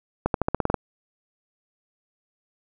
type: accelerating click train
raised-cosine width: 1 ms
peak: -7 dBFS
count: 9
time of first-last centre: 0.26-0.743 s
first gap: 82 ms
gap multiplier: 0.91
effects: none